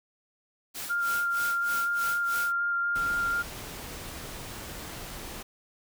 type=noise with tremolo; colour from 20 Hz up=white; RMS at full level=-36 dBFS; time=0.74-2.53 s; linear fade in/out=20 ms; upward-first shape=sine; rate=3.2 Hz; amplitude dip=90%
type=tone with vibrato; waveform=sine; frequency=1396.9 Hz; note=F6; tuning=in tune; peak=-25 dBFS; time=0.89-3.43 s; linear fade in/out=20 ms; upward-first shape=square; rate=4.1 Hz; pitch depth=9 cents each way
type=noise; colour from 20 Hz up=pink; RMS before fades=-40 dBFS; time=2.95-5.43 s; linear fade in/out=10 ms
effects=none